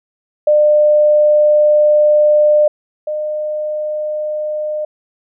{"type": "tone pair in turn", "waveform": "sine", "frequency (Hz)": [600, 607.3], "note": ["D5", "D#5"], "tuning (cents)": [37, -42], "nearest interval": "unison", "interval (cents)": 21, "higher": "second", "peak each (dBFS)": [-7, -17], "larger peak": "first", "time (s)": [[0.47, 2.68], [3.07, 4.85]], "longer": "first", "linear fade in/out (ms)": 5, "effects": []}